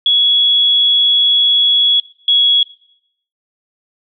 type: tone pair in turn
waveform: sine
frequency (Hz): 3361 / 3345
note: G#7 / G#7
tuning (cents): +20 / +12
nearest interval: unison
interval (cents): 8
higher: first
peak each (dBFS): -8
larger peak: neither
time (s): 0.06-2 / 2.28-2.63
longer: first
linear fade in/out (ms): 2
effects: noise-tail reverb RT60 0.7 s tail -20 dB re dry